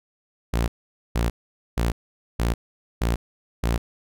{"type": "tone bursts", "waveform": "sawtooth", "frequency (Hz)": 57.8, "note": "A#1", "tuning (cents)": -14, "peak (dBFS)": -16, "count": 6, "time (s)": [0.53, 3.78], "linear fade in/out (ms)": 10, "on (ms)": 150, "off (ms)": 470, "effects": []}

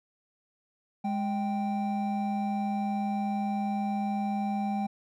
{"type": "tone pair together", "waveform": "triangle", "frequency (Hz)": [206.6, 784], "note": ["G#3", "G5"], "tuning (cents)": [-9, 0], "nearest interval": "octave + major seventh", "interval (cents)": 2309, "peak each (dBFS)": [-27, -30], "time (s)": [1.04, 4.87], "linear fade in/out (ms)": 10, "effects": []}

